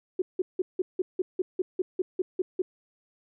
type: tone bursts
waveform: sine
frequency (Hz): 370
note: F#4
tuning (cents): 0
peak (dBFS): -22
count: 13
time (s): 0.19-2.62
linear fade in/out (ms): 5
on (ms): 30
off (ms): 170
effects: none